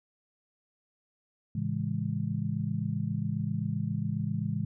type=chord; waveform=sine; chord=A major seventh; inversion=none; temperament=just; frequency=110 / 137.5 / 165 / 206.2 Hz; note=A2 / C#3 / E3 / G#3; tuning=0 / -14 / +2 / -12 cents; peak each=-34 dBFS; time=1.55-4.65 s; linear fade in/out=5 ms; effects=none